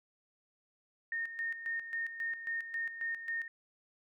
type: tone with tremolo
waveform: sine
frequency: 1836 Hz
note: A#6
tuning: 27 cents flat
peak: -33 dBFS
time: 1.12-3.48 s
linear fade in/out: 2 ms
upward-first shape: square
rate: 3.7 Hz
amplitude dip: 65%
effects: none